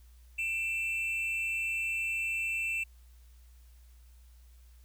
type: tone pair together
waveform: triangle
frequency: 2376 / 2667 Hz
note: D7 / E7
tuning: +20 / +20 cents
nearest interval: major second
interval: 200 cents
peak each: -38 / -29 dBFS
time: 0.38-2.84 s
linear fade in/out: 10 ms
effects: added 60 Hz sine -53 dBFS peak until 4.84 s + white hiss -68 dBFS RMS until 4.84 s